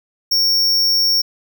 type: tone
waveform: square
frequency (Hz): 5500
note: F8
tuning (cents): -27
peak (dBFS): -13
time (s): 0.31-1.22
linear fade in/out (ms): 10
effects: none